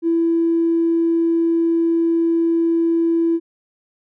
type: tone with tanh clipping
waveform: triangle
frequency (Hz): 333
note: E4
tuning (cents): +18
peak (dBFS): -14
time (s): 0.02-3.4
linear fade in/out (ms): 50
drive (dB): 4
effects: none